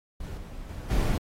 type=noise with level steps; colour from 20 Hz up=brown; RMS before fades=-36 / -40 / -37 / -24 dBFS; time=0.2-1.18 s; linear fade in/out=5 ms; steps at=0.37 / 0.69 / 0.9 s; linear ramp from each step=5 ms; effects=AAC 48 kbps